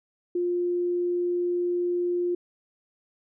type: tone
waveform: sine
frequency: 352.4 Hz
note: F4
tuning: 16 cents sharp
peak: -23 dBFS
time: 0.35-2.35 s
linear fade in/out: 5 ms
effects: none